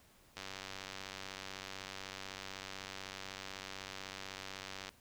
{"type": "click train", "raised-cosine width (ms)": 0.2, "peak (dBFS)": -26, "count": 435, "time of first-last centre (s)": [0.37, 4.891], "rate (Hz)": 96, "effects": ["pink hiss -65 dBFS RMS until 5 s"]}